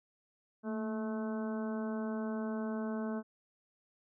harmonic tone with a mistuned harmonic, 216.8 Hz, A3, 25 cents flat, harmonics 1 / 2 / 3 / 4 / 5 / 6 / 7, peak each -35 / -42 / -44 / -50 / -50 / -53 / -51 dBFS, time 0.63-3.23 s, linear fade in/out 50 ms, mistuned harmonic 1, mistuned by +48 cents, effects none

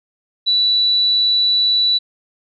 sine tone, 3951 Hz, B7, in tune, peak -12 dBFS, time 0.46-1.99 s, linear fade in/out 20 ms, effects none

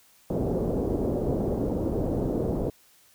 white low-pass noise, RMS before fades -27 dBFS, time 0.3-2.7 s, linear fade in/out 2 ms, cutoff 510 Hz, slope 24 dB/octave, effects white hiss -59 dBFS RMS until 3.14 s

